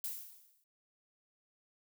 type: noise with exponential decay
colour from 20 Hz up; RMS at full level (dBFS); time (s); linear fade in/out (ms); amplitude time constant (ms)
violet; -37; 0.04-0.64; 1; 130
effects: none